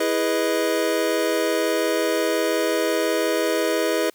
square chord, E major seventh, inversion none, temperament equal with one note detuned, 329.6 / 415.3 / 493.9 / 626.2 Hz, E4 / G#4 / B4 / D#5, 0 / 0 / 0 / +11 cents, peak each -26 dBFS, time 0-4.1 s, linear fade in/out 5 ms, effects white hiss -58 dBFS RMS until 4.14 s

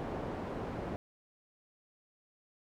white low-pass noise, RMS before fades -39 dBFS, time 0-0.96 s, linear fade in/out 0 ms, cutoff 600 Hz, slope 12 dB/octave, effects none

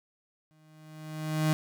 35% pulse tone with exponential growth, 155.56 Hz, D#3, in tune, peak -20 dBFS, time 0.51-1.53 s, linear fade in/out 0 ms, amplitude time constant 220 ms, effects none

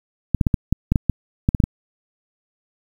clicks, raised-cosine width 5 ms, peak -3 dBFS, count 12, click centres 0.347 / 0.412 / 0.468 / 0.542 / 0.726 / 0.92 / 0.958 / 1.097 / 1.489 / 1.548 / 1.602 / 1.639 s, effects 7-bit

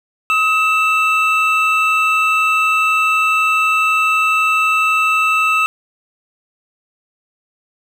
triangle tone pair together, 1274 / 2658 Hz, D#6 / E7, +41 / +14 cents, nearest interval octave + minor second, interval 1273 cents, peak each -13 dBFS, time 0.3-5.66 s, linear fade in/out 0 ms, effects none

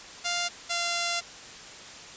5% pulse tone pair in turn, 698.5 / 690.1 Hz, F5 / F5, 0 / -21 cents, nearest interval unison, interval 21 cents, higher first, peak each -15 dBFS, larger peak neither, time 0.24-0.49 / 0.69-1.21 s, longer second, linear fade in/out 20 ms, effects white hiss -44 dBFS RMS until 2.16 s + resampled to 16000 Hz

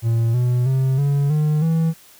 triangle tone with pitch steps, 115.1 / 123.36 / 132.22 / 141.7 / 151.88 / 162.78 Hz, A#2 / B2 / C3 / C#3 / D#3 / E3, -22 / -2 / +19 / +38 / -41 / -21 cents, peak -13 dBFS, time 0.02-1.94 s, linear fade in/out 50 ms, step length 320 ms, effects white hiss -48 dBFS RMS until 2.19 s

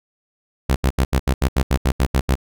sawtooth tone bursts, 65.9 Hz, C2, 13 cents sharp, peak -10 dBFS, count 12, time 0.69-2.355 s, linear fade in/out 10 ms, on 70 ms, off 75 ms, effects none

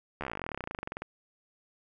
slowing click train, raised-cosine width 0.5 ms, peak -20 dBFS, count 30, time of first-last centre 0.21-1.02 s, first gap 13 ms, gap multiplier 1.05, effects none

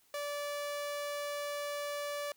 sawtooth tone, 580 Hz, D5, 22 cents flat, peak -32 dBFS, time 0.14-2.32 s, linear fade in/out 2 ms, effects white hiss -68 dBFS RMS until 2.36 s

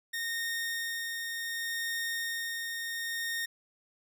sawtooth tone with tremolo, 1844 Hz, A#6, 19 cents flat, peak -28 dBFS, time 0.13-3.46 s, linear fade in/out 10 ms, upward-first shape sine, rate 0.67 Hz, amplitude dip 30%, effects none

